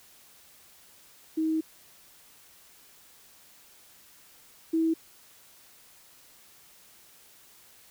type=tone pair in turn; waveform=sine; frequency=317.5 / 324.5 Hz; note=D#4 / E4; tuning=+35 / -27 cents; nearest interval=unison; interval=38 cents; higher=second; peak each=-24 / -22 dBFS; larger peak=second; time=1.37-1.61 / 4.73-4.94 s; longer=first; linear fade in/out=10 ms; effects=white hiss -56 dBFS RMS until 7.9 s